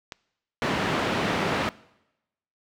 click, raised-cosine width 0.2 ms, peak -18 dBFS, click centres 0.122 s
pink band-pass noise, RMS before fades -26 dBFS, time 0.62-1.69 s, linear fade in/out 0 ms, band 150 to 2800 Hz, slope 12 dB/octave
effects noise-tail reverb RT60 0.9 s tail -21 dB re dry

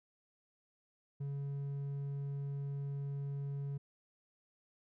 sine tone with hard clipping, 140.4 Hz, C#3, 22 cents sharp, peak -38 dBFS, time 1.2-3.78 s, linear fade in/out 10 ms, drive 3 dB, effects none

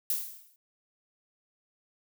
violet noise with exponential decay, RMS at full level -27 dBFS, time 0.1-0.56 s, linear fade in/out 1 ms, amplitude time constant 100 ms, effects none

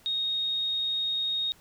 sine tone, 3729 Hz, A#7, in tune, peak -26 dBFS, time 0.06-1.52 s, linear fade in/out 0 ms, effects pink hiss -58 dBFS RMS until 1.6 s

